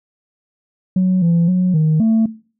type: tone with pitch steps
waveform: sine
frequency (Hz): 185 / 169.4 / 182.6 / 156.1 / 223.1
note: F#3 / E3 / F#3 / D#3 / A3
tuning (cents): 0 / +48 / -23 / +6 / +24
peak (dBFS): -9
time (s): 0.96-2.26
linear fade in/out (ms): 5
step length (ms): 260
effects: noise-tail reverb RT60 0.4 s tail -19 dB re dry + tanh soft clip ceiling -9 dBFS